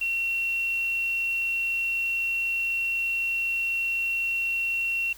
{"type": "tone with quantisation", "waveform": "sine", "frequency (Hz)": 2728, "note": "F7", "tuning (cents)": -41, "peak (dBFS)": -24, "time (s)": [0.01, 5.13], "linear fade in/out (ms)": 5, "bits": 9, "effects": ["added 50 Hz sine -53 dBFS peak until 5.17 s", "white hiss -49 dBFS RMS until 5.17 s"]}